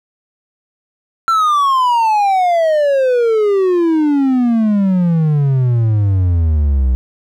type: exponential sweep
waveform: triangle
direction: down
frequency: 1363 to 61.8 Hz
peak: -8 dBFS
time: 1.28-6.95 s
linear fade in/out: 0 ms
effects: none